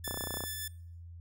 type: tone with tremolo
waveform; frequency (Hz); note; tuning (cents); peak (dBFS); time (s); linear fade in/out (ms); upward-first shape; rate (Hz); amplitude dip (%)
5% pulse; 1745; A6; -15; -25; 0.04-0.68; 5; sine; 7.1; 25
type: clicks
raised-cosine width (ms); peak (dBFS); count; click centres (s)
1; -24; 12; 0.078 / 0.11 / 0.143 / 0.174 / 0.209 / 0.239 / 0.272 / 0.307 / 0.341 / 0.371 / 0.406 / 0.438
effects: noise-tail reverb RT60 0.7 s tail -25 dB re dry + added 85 Hz sine -45 dBFS peak until 1.2 s